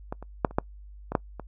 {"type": "clicks", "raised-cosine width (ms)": 1, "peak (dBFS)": [-18, -27, -6, -28, -8, -17, -7, -22], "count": 8, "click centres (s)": [0.125, 0.226, 0.448, 0.51, 0.585, 1.12, 1.152, 1.397], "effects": ["noise-tail reverb RT60 0.1 s tail -25 dB re dry", "added 50 Hz sine -43 dBFS peak until 1.47 s"]}